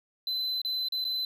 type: tone with dropouts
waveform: triangle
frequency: 4038 Hz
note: B7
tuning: 38 cents sharp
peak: -27 dBFS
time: 0.27-1.25 s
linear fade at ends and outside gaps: 2 ms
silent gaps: 0.617-0.648 / 0.886-0.922 / 1.043-1.05 s
effects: none